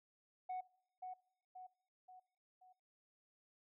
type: tone with echo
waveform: sine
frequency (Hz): 739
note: F#5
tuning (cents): -2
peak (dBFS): -38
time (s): 0.49-0.61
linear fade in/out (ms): 10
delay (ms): 530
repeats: 4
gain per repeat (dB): -6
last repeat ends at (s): 2.73
effects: noise-tail reverb RT60 0.8 s tail -24 dB re dry + tanh soft clip ceiling -39 dBFS